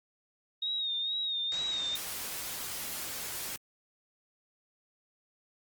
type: tone with vibrato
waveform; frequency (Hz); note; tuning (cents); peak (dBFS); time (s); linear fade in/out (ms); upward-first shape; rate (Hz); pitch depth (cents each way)
sine; 3729; A#7; 0; -30; 0.62-1.96; 5; sine; 2.2; 59
type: noise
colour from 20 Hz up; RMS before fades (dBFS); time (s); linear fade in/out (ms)
white; -38; 1.52-3.56; 0
effects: Opus 24 kbps